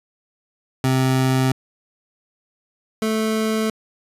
25% pulse tone pair in turn, 130.81 / 219.2 Hz, C3 / A3, 0 / -6 cents, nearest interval major sixth, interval 894 cents, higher second, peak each -12 / -15 dBFS, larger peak first, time 0.84-1.52 / 3.02-3.7 s, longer neither, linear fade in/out 2 ms, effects resampled to 32000 Hz

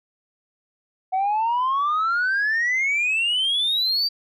sine exponential sweep, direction up, 740 to 4699 Hz, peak -17 dBFS, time 1.12-4.09 s, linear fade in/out 20 ms, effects tanh soft clip ceiling -17 dBFS

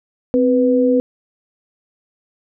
sine tone pair together, 259.2 / 493.9 Hz, C4 / B4, -16 / 0 cents, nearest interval major seventh, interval 1116 cents, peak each -14 dBFS, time 0.34-1 s, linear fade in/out 0 ms, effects none

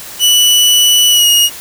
sawtooth tone with pitch glide, 2960 to 2874 Hz, F#7 to F7, 0 to +49 cents, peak -3 dBFS, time 0.19-1.5 s, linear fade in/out 50 ms, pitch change -51 cents, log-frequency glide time 1.1-1.28 s, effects white hiss -29 dBFS RMS until 1.6 s

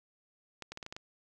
clicks, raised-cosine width 0.2 ms, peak -25 dBFS, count 7, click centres 0.623 / 0.72 / 0.774 / 0.828 / 0.864 / 0.925 / 0.965 s, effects none

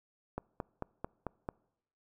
click train, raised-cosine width 1 ms, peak -22 dBFS, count 6, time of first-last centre 0.38-1.489 s, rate 4.51 Hz, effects noise-tail reverb RT60 0.8 s tail -25 dB re dry

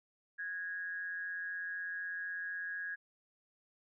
sine tone with amplitude modulation, 1652 Hz, G#6, 10 cents flat, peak -35 dBFS, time 0.38-2.96 s, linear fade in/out 20 ms, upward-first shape sine, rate 176 Hz, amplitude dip 55%, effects none

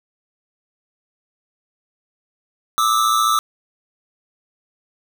square tone pair together, 1189.8 / 1304 Hz, D6 / E6, +22 / -19 cents, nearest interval major second, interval 159 cents, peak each -18 dBFS, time 2.78-3.39 s, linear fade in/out 0 ms, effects none

